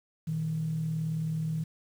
sine tone pair together, 120 / 158.85 Hz, B2 / D#3, -49 / +36 cents, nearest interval perfect fourth, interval 485 cents, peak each -38 / -28 dBFS, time 0.27-1.64 s, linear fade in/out 10 ms, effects tanh soft clip ceiling -22 dBFS + 9-bit

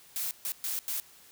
blue noise bursts at uneven times, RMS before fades -33 dBFS, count 4, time 0.16-0.31 / 0.45-0.52 / 0.64-0.79 / 0.88-1 s, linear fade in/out 0 ms, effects white hiss -56 dBFS RMS until 1.31 s

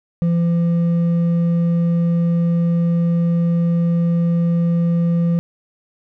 sine tone with hard clipping, 170 Hz, F3, 46 cents flat, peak -15 dBFS, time 0.22-5.39 s, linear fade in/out 0 ms, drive 4 dB, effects none

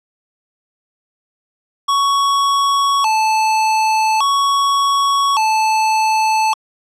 square tone with vibrato, 987.8 Hz, B5, in tune, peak -13 dBFS, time 1.88-6.54 s, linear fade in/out 10 ms, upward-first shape square, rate 0.43 Hz, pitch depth 210 cents each way, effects low-pass 8000 Hz 12 dB/octave

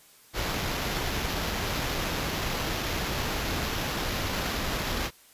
pink noise with sample-and-hold, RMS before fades -30 dBFS, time 0.33-5.11 s, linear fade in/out 50 ms, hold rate 8820 Hz, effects white hiss -56 dBFS RMS until 5.33 s + resampled to 32000 Hz

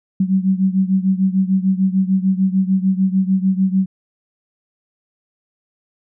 sine beating tone pair, 187.9 / 194.6 Hz, F#3 / G3, +27 / -12 cents, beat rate 6.7 Hz, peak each -15 / -18 dBFS, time 0.2-3.86 s, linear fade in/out 5 ms, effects none

